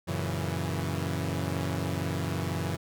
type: chord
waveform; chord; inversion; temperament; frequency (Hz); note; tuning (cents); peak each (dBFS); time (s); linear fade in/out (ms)
sawtooth; F# dominant seventh; none; equal; 92.5 / 116.54 / 138.59 / 164.81; F#2 / A#2 / C#3 / E3; 0 / 0 / 0 / 0; -29 / -34 / -31 / -30; 0.07-2.77; 20
effects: none